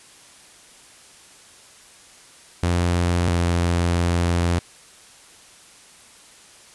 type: tone pair in turn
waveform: sawtooth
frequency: 87.31 / 86.41 Hz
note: F2 / F2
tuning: 0 / -18 cents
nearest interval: unison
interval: 18 cents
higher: first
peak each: -14 dBFS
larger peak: neither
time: 2.63-3.28 / 3.28-4.59 s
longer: second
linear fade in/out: 0 ms
effects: white hiss -48 dBFS RMS until 6.74 s + resampled to 24000 Hz